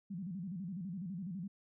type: tone with vibrato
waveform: sine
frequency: 182.7 Hz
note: F#3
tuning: 22 cents flat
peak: -39 dBFS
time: 0.1-1.48 s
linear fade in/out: 10 ms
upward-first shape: square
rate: 12 Hz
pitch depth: 150 cents each way
effects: none